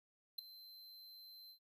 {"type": "tone with ADSR envelope", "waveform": "square", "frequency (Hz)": 4096, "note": "C8", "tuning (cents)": -38, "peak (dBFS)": -37, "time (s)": [0.38, 1.59], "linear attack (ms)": 8, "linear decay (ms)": 7, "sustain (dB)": -18, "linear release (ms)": 90, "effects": []}